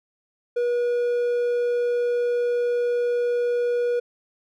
triangle tone, 482.7 Hz, B4, 40 cents flat, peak -18 dBFS, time 0.56-4 s, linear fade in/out 10 ms, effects none

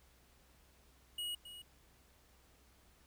square tone with echo, 2900 Hz, F#7, 35 cents flat, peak -39 dBFS, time 1.18-1.35 s, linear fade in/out 5 ms, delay 270 ms, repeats 1, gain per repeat -11 dB, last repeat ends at 1.62 s, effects added 63 Hz sine -68 dBFS peak until 3.06 s + pink hiss -68 dBFS RMS until 3.06 s

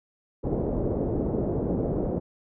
white low-pass noise, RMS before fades -27 dBFS, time 0.43-2.2 s, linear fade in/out 20 ms, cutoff 500 Hz, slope 24 dB/octave, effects none

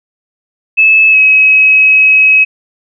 sine tone with pitch glide, 2604 to 2555 Hz, E7 to D#7, -22 to +45 cents, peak -3 dBFS, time 0.77-2.45 s, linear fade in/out 20 ms, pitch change -33 cents, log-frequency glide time 1.11-1.16 s, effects none

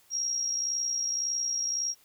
sine tone with amplitude modulation, 5620 Hz, F8, 10 cents sharp, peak -25 dBFS, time 0.1-1.95 s, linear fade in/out 50 ms, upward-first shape sine, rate 61.8 Hz, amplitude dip 50%, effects white hiss -62 dBFS RMS until 2.04 s

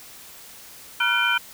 sine tone cluster, 957 / 1388 / 1496 / 2386 / 3084 Hz, A#5 / F6 / F#6 / D7 / G7, +45 / -11 / +19 / +27 / -29 cents, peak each -28 / -25 / -23 / -24 / -26 dBFS, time 1-1.38 s, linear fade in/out 5 ms, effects white hiss -44 dBFS RMS until 1.53 s

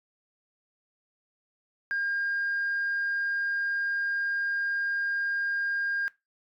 sine tone, 1611 Hz, G6, 47 cents sharp, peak -25 dBFS, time 1.91-6.08 s, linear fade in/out 0 ms, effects noise-tail reverb RT60 0.2 s tail -20 dB re dry + tanh soft clip ceiling -23 dBFS

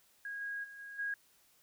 sine tone with level steps, 1641 Hz, G#6, 21 cents flat, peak -39 / -37 / -48 / -45 / -34 dBFS, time 0.25-1.14 s, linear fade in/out 2 ms, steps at 0.4 / 0.63 / 0.78 / 0.98 s, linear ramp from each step 20 ms, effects white hiss -68 dBFS RMS until 1.62 s

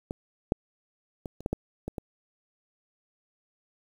clicks, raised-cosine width 2 ms, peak -19 / -9 / -22 / -29 / -15 / -14 / -20 / -20 dBFS, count 8, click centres 0.109 / 0.521 / 1.258 / 1.406 / 1.461 / 1.53 / 1.88 / 1.982 s, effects 8-bit

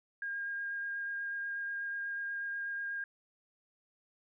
sine tone with vibrato, 1617 Hz, G#6, 47 cents flat, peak -35 dBFS, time 0.22-3.04 s, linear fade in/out 2 ms, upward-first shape sine, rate 8.2 Hz, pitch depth 9 cents each way, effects none

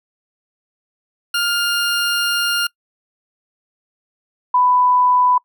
20% pulse / sine tone pair in turn, 1407 / 994.9 Hz, F6 / B5, +12 / +12 cents, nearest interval tritone, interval 600 cents, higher first, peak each -11 dBFS, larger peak neither, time 1.34-2.67 / 4.54-5.38 s, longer first, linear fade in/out 5 ms, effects noise-tail reverb RT60 0.1 s tail -25 dB re dry

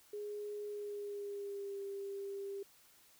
sine tone with pitch glide, 415.3 to 396.5 Hz, G#4 to G4, 0 to +20 cents, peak -40 dBFS, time 0.13-2.63 s, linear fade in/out 5 ms, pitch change -80 cents, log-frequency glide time 0.67-1.81 s, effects white hiss -65 dBFS RMS until 3.19 s

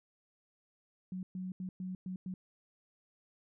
sine tone bursts at uneven times, 185 Hz, F#3, in tune, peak -37 dBFS, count 6, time 1.12-1.23 / 1.35-1.52 / 1.6-1.69 / 1.8-1.95 / 2.06-2.16 / 2.26-2.34 s, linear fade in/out 2 ms, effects none

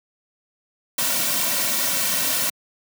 white noise with comb filter, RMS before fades -22 dBFS, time 0.98-2.5 s, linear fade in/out 5 ms, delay 2.4 ms, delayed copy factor -0.75, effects high-pass 150 Hz 12 dB/octave

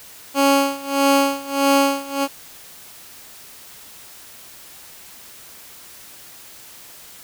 15% pulse tone with tremolo, 277.2 Hz, C#4, in tune, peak -6 dBFS, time 0.34-2.28 s, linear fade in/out 50 ms, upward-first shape sine, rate 1.6 Hz, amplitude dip 90%, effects white hiss -42 dBFS RMS until 7.23 s

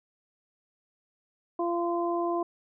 harmonic tone, 343.8 Hz, F4, 27 cents flat, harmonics 1 / 2 / 3, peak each -28 / -31 / -33 dBFS, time 1.59-2.43 s, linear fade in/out 5 ms, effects none

